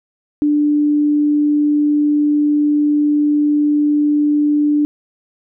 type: tone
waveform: sine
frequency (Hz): 295.5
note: D4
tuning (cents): +11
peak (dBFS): -11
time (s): 0.42-4.85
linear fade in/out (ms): 0
effects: none